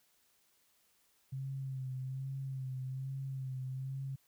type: tone with vibrato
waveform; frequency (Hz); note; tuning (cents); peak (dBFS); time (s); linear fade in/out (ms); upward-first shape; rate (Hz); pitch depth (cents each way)
sine; 132.5; C3; +22; -37; 1.32-4.16; 10; sine; 1.2; 38
effects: white hiss -72 dBFS RMS until 4.27 s